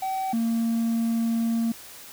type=tone pair in turn; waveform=triangle; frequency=764 / 229.2 Hz; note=G5 / A#3; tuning=-45 / -29 cents; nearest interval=octave + major sixth; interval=2084 cents; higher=first; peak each=-23 / -19 dBFS; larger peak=second; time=0.02-0.33 / 0.33-1.72 s; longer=second; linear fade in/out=5 ms; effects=tanh soft clip ceiling -15 dBFS + white hiss -44 dBFS RMS until 2.12 s